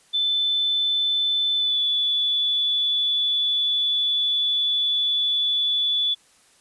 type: tone with pitch glide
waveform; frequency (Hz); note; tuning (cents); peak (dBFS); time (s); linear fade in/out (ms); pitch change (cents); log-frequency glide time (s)
sine; 3520 to 3452; A7 to A7; 0 to -34; -19; 0.13-6.15; 20; -34; 1.57-1.8
effects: white hiss -57 dBFS RMS until 6.6 s + resampled to 24000 Hz